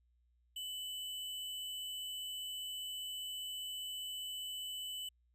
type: tone with sample-and-hold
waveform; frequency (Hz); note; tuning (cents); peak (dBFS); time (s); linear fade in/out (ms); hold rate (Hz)
sine; 3000; F#7; +23; -40; 0.56-5.09; 5; 11025
effects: added 60 Hz sine -70 dBFS peak until 5.34 s + resampled to 32000 Hz